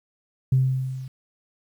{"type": "tone with level ramp", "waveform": "sine", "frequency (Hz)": 130.81, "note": "C3", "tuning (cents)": 0, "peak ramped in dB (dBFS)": [-13, -33], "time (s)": [0.52, 1.08], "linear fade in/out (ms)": 5, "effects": ["tanh soft clip ceiling -10 dBFS", "9-bit"]}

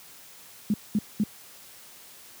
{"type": "tone bursts", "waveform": "sine", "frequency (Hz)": 209.7, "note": "G#3", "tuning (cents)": 17, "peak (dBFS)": -20, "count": 3, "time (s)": [0.7, 1.237], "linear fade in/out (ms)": 2, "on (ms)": 39, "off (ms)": 210, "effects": ["white hiss -49 dBFS RMS until 2.4 s", "high-pass 80 Hz 12 dB/octave"]}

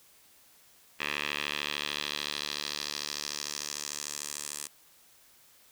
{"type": "tone with band-pass filter sweep", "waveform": "10% pulse", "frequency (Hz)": 73.42, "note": "D2", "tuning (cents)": 0, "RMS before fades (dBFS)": -36, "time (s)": [0.99, 4.68], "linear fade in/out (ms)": 20, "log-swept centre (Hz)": [2500, 8500], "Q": 2.1, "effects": ["white hiss -60 dBFS RMS until 5.71 s"]}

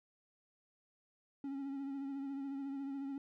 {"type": "tone with vibrato", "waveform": "triangle", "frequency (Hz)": 275.3, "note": "C#4", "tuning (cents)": -12, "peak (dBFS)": -37, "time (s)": [1.44, 3.18], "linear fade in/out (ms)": 2, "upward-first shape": "triangle", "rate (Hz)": 14, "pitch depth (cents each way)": 43, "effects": []}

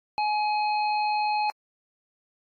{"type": "harmonic tone", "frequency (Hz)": 843, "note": "G#5", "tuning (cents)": 26, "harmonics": [1, 3, 5], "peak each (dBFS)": [-23, -33, -37], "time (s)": [0.18, 1.5], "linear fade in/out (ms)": 0, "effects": ["AAC 48 kbps"]}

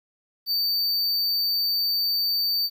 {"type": "tone", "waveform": "square", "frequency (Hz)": 4592, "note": "D8", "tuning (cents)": -40, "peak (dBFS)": -22, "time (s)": [0.46, 2.7], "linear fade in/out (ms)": 50, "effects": ["10-bit"]}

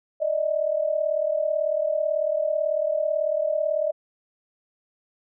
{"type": "tone pair together", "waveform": "sine", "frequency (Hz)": [593, 631.1], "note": ["D5", "D#5"], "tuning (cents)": [17, 24], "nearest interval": "minor second", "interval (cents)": 107, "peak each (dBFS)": [-24, -24], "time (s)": [0.2, 3.92], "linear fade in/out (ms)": 20, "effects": []}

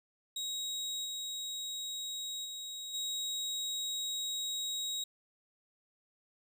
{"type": "tone with level steps", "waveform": "30% pulse", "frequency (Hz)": 3800, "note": "A#7", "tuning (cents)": 33, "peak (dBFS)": [-33, -35, -38, -32], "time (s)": [0.36, 5.04], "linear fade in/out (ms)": 5, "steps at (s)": [1.04, 2.44, 2.93], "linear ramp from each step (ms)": 20, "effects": []}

